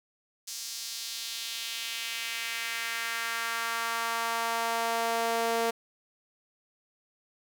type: tone with high-pass filter sweep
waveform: sawtooth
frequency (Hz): 230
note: A#3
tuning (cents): -23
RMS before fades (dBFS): -32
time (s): 0.47-5.71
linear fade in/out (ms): 10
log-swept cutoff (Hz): 5600 to 510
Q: 1.7
effects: 9-bit